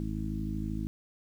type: harmonic tone with a mistuned harmonic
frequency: 53 Hz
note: G#1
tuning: 36 cents sharp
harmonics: 1 / 2 / 3 / 4 / 5 / 6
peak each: -36 / -39 / -39 / -37 / -42 / -40 dBFS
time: 0-0.87 s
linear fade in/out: 0 ms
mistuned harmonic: 1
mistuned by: -39 cents
effects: 10-bit